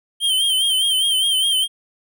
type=tone with vibrato; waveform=square; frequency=3136 Hz; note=G7; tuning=in tune; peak=-16 dBFS; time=0.2-1.68 s; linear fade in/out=50 ms; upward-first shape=sine; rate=4.9 Hz; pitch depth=62 cents each way; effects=none